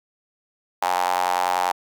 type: tone with high-pass filter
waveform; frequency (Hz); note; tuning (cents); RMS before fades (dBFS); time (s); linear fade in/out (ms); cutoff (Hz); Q
sawtooth; 90.3; F#2; -42; -22; 0.82-1.72; 5; 830; 5.7
effects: none